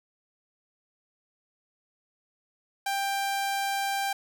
sawtooth tone, 790 Hz, G5, 13 cents sharp, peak -23 dBFS, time 2.86-4.13 s, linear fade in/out 5 ms, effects none

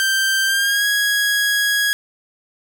sawtooth tone with pitch glide, 1568 to 1658.4 Hz, G6 to G#6, 0 to -3 cents, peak -12 dBFS, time 0-1.93 s, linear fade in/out 0 ms, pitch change +97 cents, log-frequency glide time 0.44-0.87 s, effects none

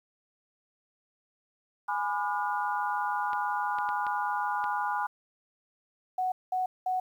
sine chord, G# diminished seventh, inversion none, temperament just, 830.6 / 996.7 / 1196.1 / 1435.3 Hz, G#5 / B5 / D6 / F6, 0 / +16 / +31 / +47 cents, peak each -31 / -32 / -37 / -35 dBFS, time 1.88-5.07 s, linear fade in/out 10 ms
clicks, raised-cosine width 0.3 ms, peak -26 dBFS, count 5, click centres 3.332 / 3.786 / 3.89 / 4.067 / 4.641 s
sine tone bursts, 741 Hz, F#5, 2 cents sharp, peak -26 dBFS, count 3, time 6.18-7 s, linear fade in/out 5 ms, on 140 ms, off 200 ms
effects 10-bit

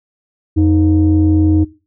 sine tone pair together, 87.31 / 312.1 Hz, F2 / D#4, 0 / +5 cents, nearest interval octave + minor seventh, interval 2205 cents, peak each -10 dBFS, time 0.56-1.65 s, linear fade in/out 20 ms, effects noise-tail reverb RT60 0.3 s tail -18 dB re dry + tanh soft clip ceiling -3 dBFS

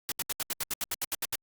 white noise bursts, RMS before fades -31 dBFS, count 13, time 0.09-1.354 s, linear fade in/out 0 ms, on 28 ms, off 75 ms, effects Opus 48 kbps

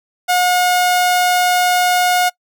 sawtooth tone, 721 Hz, F#5, 45 cents flat, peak -8 dBFS, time 0.28-2.3 s, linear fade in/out 20 ms, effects noise-tail reverb RT60 0.1 s tail -24 dB re dry

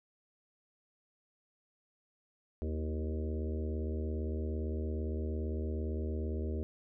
harmonic tone with a mistuned harmonic, 77.6 Hz, D#2, 4 cents flat, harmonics 1 / 3 / 4 / 5 / 6 / 7 / 8, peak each -34 / -42 / -45 / -43 / -47 / -52 / -52 dBFS, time 2.62-6.63 s, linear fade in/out 0 ms, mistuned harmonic 4, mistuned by +48 cents, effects none

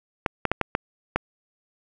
clicks, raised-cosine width 0.5 ms, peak -6 dBFS, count 6, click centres 0.262 / 0.453 / 0.516 / 0.613 / 0.751 / 1.16 s, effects none

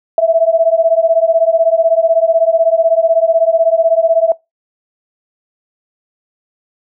sine beating tone pair, 651 / 667 Hz, E5 / E5, -22 / +20 cents, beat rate 16 Hz, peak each -11 dBFS, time 0.18-4.32 s, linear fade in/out 2 ms, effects noise-tail reverb RT60 0.2 s tail -23 dB re dry

